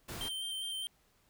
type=noise; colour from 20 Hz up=pink; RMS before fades=-43 dBFS; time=0.08-0.29 s; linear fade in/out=10 ms
type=tone with vibrato; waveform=square; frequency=3136 Hz; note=G7; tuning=in tune; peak=-37 dBFS; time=0.21-0.87 s; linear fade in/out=0 ms; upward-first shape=square; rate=4.9 Hz; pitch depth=14 cents each way
effects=pink hiss -70 dBFS RMS until 1.29 s